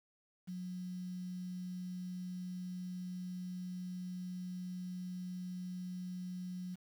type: tone with quantisation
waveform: sine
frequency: 181.4 Hz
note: F#3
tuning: 34 cents flat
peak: -40 dBFS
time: 0.47-6.76 s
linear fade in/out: 20 ms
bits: 10
effects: none